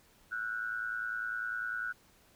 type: tone with amplitude modulation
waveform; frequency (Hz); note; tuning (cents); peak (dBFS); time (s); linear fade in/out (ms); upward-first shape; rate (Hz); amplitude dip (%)
sine; 1470; F#6; -12; -30; 0.31-1.93; 20; sine; 110; 80
effects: pink hiss -64 dBFS RMS until 2.35 s